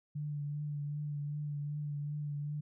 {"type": "tone with vibrato", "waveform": "sine", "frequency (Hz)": 146.83, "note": "D3", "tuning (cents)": 0, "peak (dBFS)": -35, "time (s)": [0.15, 2.61], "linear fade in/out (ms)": 10, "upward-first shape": "triangle", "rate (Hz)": 2.6, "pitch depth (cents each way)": 30, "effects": []}